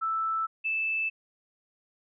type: tone pair in turn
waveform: sine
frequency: 1320 / 2633 Hz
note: E6 / E7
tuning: +2 / -3 cents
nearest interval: octave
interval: 1195 cents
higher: second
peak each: -26 dBFS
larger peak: neither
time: 0.01-0.47 / 0.64-1.1 s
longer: neither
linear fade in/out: 20 ms
effects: none